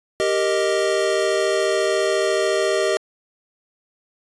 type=chord; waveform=square; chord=Eb major; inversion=first; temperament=equal; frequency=392 / 466.2 / 622.3 Hz; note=G4 / Bb4 / Eb5; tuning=0 / 0 / 0 cents; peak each=-22 / -25 / -22 dBFS; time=0.2-2.97 s; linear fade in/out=0 ms; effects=resampled to 22050 Hz